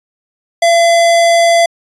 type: tone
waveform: square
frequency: 678 Hz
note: E5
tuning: 49 cents sharp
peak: -7 dBFS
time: 0.62-1.66 s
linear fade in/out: 5 ms
effects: resampled to 22050 Hz